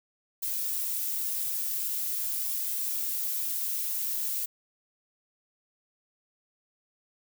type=noise with flanger; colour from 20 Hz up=violet; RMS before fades=-31 dBFS; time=0.42-4.46 s; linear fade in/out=10 ms; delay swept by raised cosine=1.9 to 4.5 ms; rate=0.43 Hz; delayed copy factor=+0.5; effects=none